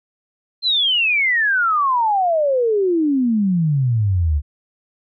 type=exponential sweep; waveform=sine; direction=down; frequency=4186 to 69.3 Hz; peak=-14 dBFS; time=0.62-4.42 s; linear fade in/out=50 ms; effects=none